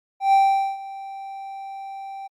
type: tone with ADSR envelope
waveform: triangle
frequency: 782 Hz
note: G5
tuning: 4 cents flat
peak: -10 dBFS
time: 0.2-2.28 s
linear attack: 130 ms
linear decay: 440 ms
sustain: -20 dB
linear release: 18 ms
effects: Opus 48 kbps